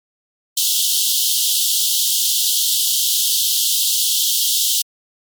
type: high-pass noise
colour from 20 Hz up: pink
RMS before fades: -17 dBFS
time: 0.57-4.82 s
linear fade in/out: 5 ms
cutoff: 3000 Hz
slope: 96 dB/octave
effects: MP3 96 kbps